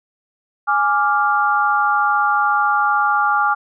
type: chord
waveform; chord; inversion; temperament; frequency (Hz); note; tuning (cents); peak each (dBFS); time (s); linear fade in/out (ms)
sine; D diminished; second; equal; 830.6 / 1174.7 / 1396.9; Ab5 / D6 / F6; 0 / 0 / 0; -18; 0.67-3.55; 20
effects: none